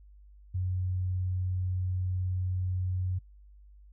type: tone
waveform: sine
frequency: 91.9 Hz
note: F#2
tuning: 11 cents flat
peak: -28 dBFS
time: 0.54-3.19 s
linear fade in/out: 10 ms
effects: noise-tail reverb RT60 0.1 s tail -22 dB re dry + added 50 Hz sine -51 dBFS peak until 3.92 s